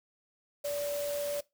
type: tone in noise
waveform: sine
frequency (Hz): 578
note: D5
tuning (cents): -28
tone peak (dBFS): -31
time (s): 0.64-1.41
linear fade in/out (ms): 10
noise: white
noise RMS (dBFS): -42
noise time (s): 0.64-1.41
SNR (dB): +8
effects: noise-tail reverb RT60 0.2 s tail -20 dB re dry